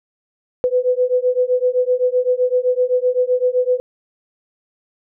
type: beating tone pair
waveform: sine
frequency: 497.2 / 505 Hz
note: B4 / B4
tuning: +12 / +39 cents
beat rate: 7.8 Hz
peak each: -17 dBFS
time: 0.64-3.8 s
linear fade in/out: 0 ms
effects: none